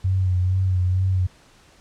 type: tone with vibrato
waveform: sine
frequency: 92.5 Hz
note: F#2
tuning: in tune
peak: -17 dBFS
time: 0.04-1.27 s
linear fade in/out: 10 ms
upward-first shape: sine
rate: 2.2 Hz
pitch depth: 39 cents each way
effects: pink hiss -53 dBFS RMS until 1.8 s + low-pass 8000 Hz 12 dB/octave